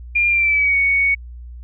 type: tone with pitch glide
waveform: sine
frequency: 2402 to 2228 Hz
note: D7 to C#7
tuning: +38 to +8 cents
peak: -13 dBFS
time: 0.15-1.15 s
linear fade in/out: 10 ms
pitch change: -130 cents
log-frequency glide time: 0.28-0.77 s
effects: added 60 Hz sine -32 dBFS peak until 1.63 s